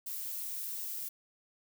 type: noise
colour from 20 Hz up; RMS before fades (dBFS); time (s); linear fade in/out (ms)
violet; -39; 0.06-1.09; 10
effects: none